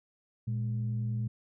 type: tone pair together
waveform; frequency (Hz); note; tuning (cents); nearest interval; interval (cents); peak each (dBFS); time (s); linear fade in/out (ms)
sine; 116.54 / 207.7; A#2 / G#3; 0 / 0; minor seventh; 1000; -29 / -38; 0.47-1.28; 10
effects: tanh soft clip ceiling -23 dBFS